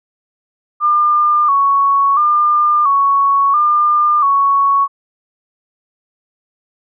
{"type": "tone with vibrato", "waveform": "sine", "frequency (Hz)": 1156, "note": "D6", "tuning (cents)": -28, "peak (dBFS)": -9, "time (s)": [0.8, 4.88], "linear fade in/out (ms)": 50, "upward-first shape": "square", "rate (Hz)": 0.73, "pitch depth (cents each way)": 67, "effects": []}